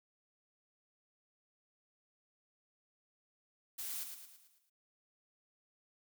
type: noise with echo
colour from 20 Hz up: blue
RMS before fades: -42 dBFS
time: 3.78-4.04 s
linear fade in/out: 10 ms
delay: 110 ms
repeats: 6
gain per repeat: -6 dB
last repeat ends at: 4.7 s
effects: none